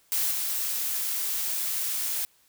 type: noise with level steps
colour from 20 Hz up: blue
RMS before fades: -26 / -29 dBFS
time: 0.12-2.25 s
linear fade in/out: 0 ms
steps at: 0.31 s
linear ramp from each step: 5 ms
effects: white hiss -63 dBFS RMS until 2.48 s